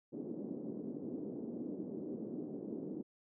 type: band-pass noise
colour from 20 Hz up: pink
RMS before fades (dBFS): -43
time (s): 0.12-3.03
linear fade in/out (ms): 20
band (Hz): 220 to 380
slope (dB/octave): 24
effects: none